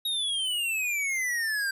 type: exponential sweep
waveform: square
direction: down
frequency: 3800 to 1568 Hz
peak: -27 dBFS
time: 0.05-1.71 s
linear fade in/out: 5 ms
effects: resampled to 32000 Hz